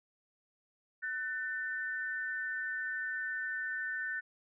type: tone pair together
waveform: sine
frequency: 1503.5 / 1793 Hz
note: F#6 / A6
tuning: +27 / +32 cents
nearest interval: minor third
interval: 305 cents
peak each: -37 / -37 dBFS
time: 1.02-4.21 s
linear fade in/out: 20 ms
effects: none